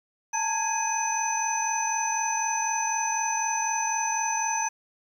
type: tone cluster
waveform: sine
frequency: 860 / 904 / 1652 / 2510 / 6050 Hz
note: A5 / A5 / G#6 / D#7 / F#8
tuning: -40 / +47 / -10 / +15 / +38 cents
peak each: -32 / -28 / -36 / -35 / -29 dBFS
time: 0.33-4.69 s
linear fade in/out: 10 ms
effects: 9-bit